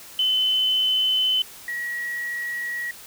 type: tone pair in turn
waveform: sine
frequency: 3038 / 1913.8 Hz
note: F#7 / A#6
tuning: +45 / +45 cents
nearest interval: minor sixth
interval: 800 cents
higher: first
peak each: -18 / -26 dBFS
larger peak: first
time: 0.19-1.42 / 1.68-2.91 s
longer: neither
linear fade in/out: 2 ms
effects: white hiss -43 dBFS RMS until 3.06 s

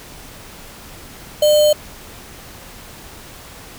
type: tone with sample-and-hold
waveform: sine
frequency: 601 Hz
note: D5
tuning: 40 cents sharp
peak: -9 dBFS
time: 1.42-1.73 s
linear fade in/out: 5 ms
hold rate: 3675 Hz
effects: pink hiss -38 dBFS RMS until 3.78 s

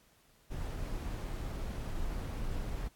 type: noise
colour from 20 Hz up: brown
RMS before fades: -37 dBFS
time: 0.5-2.89 s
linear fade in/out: 20 ms
effects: pink hiss -66 dBFS RMS until 2.95 s + AAC 64 kbps

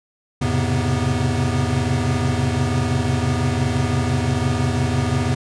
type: tone cluster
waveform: square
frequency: 85.9 / 107.1 / 129.8 / 135.7 / 244.6 Hz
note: F2 / A2 / C3 / C#3 / B3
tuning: -28 / -46 / -13 / -36 / -16 cents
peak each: -25 dBFS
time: 0.41-5.35 s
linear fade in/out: 10 ms
effects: resampled to 22050 Hz

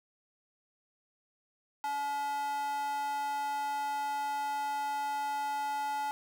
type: tone with high-pass filter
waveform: square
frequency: 285.1 Hz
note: C#4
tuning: 49 cents sharp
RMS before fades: -34 dBFS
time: 1.84-6.11 s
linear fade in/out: 0 ms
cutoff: 930 Hz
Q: 8.7
effects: none

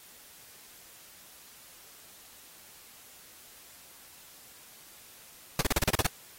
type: noise bursts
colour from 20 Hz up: pink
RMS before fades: -25 dBFS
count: 9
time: 5.59-6.067 s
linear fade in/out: 2 ms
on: 21 ms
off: 36 ms
effects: white hiss -53 dBFS RMS until 6.38 s + AAC 48 kbps

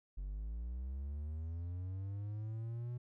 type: linear sweep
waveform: triangle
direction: up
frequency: 45.7 to 123 Hz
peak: -37 dBFS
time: 0.17-2.98 s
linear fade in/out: 10 ms
effects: none

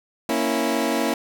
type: chord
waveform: 20% pulse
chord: A# diminished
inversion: none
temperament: equal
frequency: 233.1 / 277.2 / 329.6 Hz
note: A#3 / C#4 / E4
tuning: 0 / 0 / 0 cents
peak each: -20 dBFS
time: 0.29-1.14 s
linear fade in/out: 2 ms
effects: none

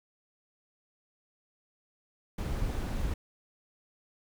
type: noise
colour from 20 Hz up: brown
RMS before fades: -32 dBFS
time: 2.38-3.14 s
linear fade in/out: 5 ms
effects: none

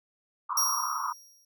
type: band-pass noise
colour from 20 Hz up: white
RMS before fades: -32 dBFS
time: 0.49-1.13 s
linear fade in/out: 10 ms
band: 950 to 1300 Hz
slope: 96 dB/octave
type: tone with exponential decay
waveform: sawtooth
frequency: 5640 Hz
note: F8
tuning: 16 cents sharp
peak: -19 dBFS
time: 0.57-1.45 s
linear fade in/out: 5 ms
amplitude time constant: 190 ms
effects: none

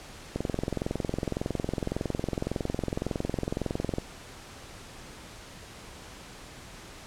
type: click train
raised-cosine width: 2 ms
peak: -15 dBFS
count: 80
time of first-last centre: 0.36-3.984 s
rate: 21.8 Hz
effects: pink hiss -46 dBFS RMS until 7.06 s + low-pass 9000 Hz 12 dB/octave

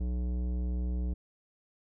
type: tone with tanh clipping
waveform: triangle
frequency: 61.1 Hz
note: B1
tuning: 18 cents flat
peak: -31 dBFS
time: 0-1.14 s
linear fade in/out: 10 ms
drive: 18 dB
effects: none

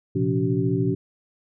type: tone cluster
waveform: sine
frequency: 116.7 / 130.3 / 173 / 284.5 / 379.6 Hz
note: A#2 / C3 / F3 / C#4 / F#4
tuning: +2 / -7 / -16 / +45 / +44 cents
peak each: -26 dBFS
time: 0.15-0.95 s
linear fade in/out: 10 ms
effects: none

